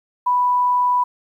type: tone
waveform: sine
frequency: 987.8 Hz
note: B5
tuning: in tune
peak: -14 dBFS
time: 0.26-1.04 s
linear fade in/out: 10 ms
effects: 9-bit